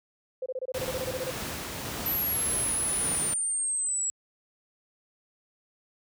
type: tone bursts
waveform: sine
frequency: 515 Hz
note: C5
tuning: 28 cents flat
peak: -29 dBFS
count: 14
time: 0.42-1.305 s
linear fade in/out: 5 ms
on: 40 ms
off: 25 ms
type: noise with tremolo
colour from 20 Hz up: pink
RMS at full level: -34 dBFS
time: 0.74-3.34 s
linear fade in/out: 5 ms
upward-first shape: triangle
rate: 1.8 Hz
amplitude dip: 25%
type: exponential sweep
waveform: sine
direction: down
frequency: 12000 to 7700 Hz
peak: -26 dBFS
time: 2.06-4.1 s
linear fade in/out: 0 ms
effects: high-pass 60 Hz 12 dB/octave